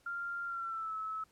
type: tone with pitch glide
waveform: sine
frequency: 1392 to 1298.8 Hz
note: F6 to E6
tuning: -6 to -26 cents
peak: -36 dBFS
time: 0.06-1.24 s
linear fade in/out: 5 ms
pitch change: -120 cents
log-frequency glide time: 0.45-0.95 s
effects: pink hiss -69 dBFS RMS until 1.31 s + low-pass 12000 Hz 12 dB/octave